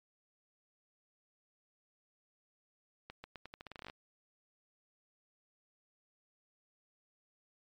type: accelerating click train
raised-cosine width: 0.3 ms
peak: -30 dBFS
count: 15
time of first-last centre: 3.1-3.899 s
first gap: 140 ms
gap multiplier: 0.84
effects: MP3 64 kbps